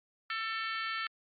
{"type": "harmonic tone with a mistuned harmonic", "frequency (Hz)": 445.6, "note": "A4", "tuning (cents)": 22, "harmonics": [3, 4, 5, 6, 7, 8, 9, 10], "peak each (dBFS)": [-37, -39, -41, -45, -44, -51, -49, -48], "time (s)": [0.3, 1.07], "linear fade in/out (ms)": 2, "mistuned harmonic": 8, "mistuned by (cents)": -43, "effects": ["Opus 48 kbps"]}